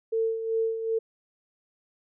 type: tone with tremolo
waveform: sine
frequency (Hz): 450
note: A4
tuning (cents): +39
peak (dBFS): -22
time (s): 0.12-0.99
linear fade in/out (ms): 10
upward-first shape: sine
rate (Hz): 2.6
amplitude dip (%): 60
effects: none